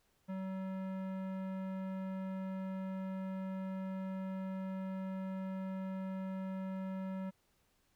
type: tone with tanh clipping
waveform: sine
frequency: 189.7 Hz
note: F#3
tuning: 43 cents sharp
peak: -40 dBFS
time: 0.28-7.31 s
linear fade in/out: 20 ms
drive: 17 dB
effects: pink hiss -75 dBFS RMS until 7.95 s